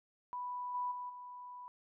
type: tone with level steps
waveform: sine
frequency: 987.8 Hz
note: B5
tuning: in tune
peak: -38 / -34 / -40 / -46 dBFS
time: 0.33-1.68 s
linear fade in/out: 0 ms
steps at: 0.74 / 0.91 / 1.09 s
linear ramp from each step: 10 ms
effects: none